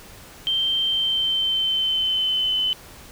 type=tone with pitch glide; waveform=sine; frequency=3136 to 3033 Hz; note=G7 to F#7; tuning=0 to +42 cents; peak=-19 dBFS; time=0.47-2.73 s; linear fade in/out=0 ms; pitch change=-58 cents; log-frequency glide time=0.81-2.56 s; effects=pink hiss -44 dBFS RMS until 3.11 s